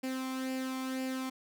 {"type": "tone with flanger", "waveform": "sawtooth", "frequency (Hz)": 260.9, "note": "C4", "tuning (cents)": -5, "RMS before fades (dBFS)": -36, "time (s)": [0.03, 1.3], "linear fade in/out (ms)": 10, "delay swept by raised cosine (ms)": [0.4, 0.91], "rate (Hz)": 2, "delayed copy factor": 0.55, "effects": []}